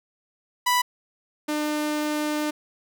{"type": "tone pair in turn", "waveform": "sawtooth", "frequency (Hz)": [987.8, 300.9], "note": ["B5", "D4"], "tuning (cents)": [0, 42], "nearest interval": "octave + major sixth", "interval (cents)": 2058, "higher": "first", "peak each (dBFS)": [-15, -20], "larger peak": "first", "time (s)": [[0.66, 0.82], [1.48, 2.51]], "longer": "second", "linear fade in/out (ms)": 10, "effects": []}